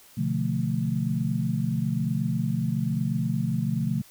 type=chord; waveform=sine; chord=B half-diminished seventh; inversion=none; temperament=equal with one note detuned; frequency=125.77 / 146.83 / 174.61 / 220 Hz; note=B2 / D3 / F3 / A3; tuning=+32 / 0 / 0 / 0 cents; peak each=-29 dBFS; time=0.17-4.02 s; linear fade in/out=10 ms; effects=white hiss -53 dBFS RMS until 4.1 s